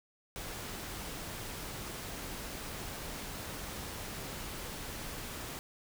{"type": "noise", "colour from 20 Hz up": "pink", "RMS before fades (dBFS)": -42, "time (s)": [0.36, 5.59], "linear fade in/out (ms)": 0, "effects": []}